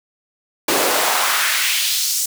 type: noise with high-pass filter sweep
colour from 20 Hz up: pink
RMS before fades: -18 dBFS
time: 0.68-2.26 s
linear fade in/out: 5 ms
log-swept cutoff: 340 to 7000 Hz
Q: 1.6
effects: none